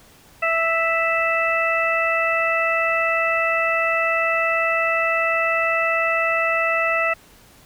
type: harmonic tone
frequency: 659.3 Hz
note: E5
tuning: in tune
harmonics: 1 / 2 / 3 / 4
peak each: -23 / -23 / -23 / -23 dBFS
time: 0.42-7.14 s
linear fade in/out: 10 ms
effects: pink hiss -50 dBFS RMS until 7.65 s